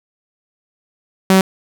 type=tone; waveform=sawtooth; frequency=190 Hz; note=F#3; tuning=46 cents sharp; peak=-4 dBFS; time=1.3-1.41 s; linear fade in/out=2 ms; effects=none